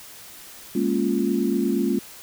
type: chord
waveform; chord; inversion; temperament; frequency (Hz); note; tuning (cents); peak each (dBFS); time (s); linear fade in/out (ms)
sine; Bb minor seventh; third; equal with one note detuned; 204.7 / 233.1 / 277.2 / 349.2; Ab3 / Bb3 / Db4 / F4; -25 / 0 / 0 / 0; -25; 0.75-1.99; 5
effects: white hiss -43 dBFS RMS until 2.22 s